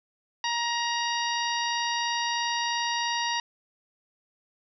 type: harmonic tone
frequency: 943 Hz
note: A#5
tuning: 20 cents sharp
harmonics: 1 / 2 / 3 / 4 / 5 / 6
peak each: -29 / -32 / -34 / -35 / -36 / -37 dBFS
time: 0.44-3.4 s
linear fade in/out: 2 ms
effects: none